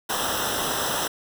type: noise with comb filter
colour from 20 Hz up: pink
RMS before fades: -26 dBFS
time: 0.09-1.08 s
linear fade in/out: 10 ms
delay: 0.44 ms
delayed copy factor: -0.9
effects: none